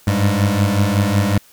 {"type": "beating tone pair", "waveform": "25% pulse", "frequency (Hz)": [98.1, 103.5], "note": ["G2", "G#2"], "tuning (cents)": [2, -5], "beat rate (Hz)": 5.4, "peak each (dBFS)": -13, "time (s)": [0.07, 1.38], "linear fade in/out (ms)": 5, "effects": ["white hiss -49 dBFS RMS until 1.52 s"]}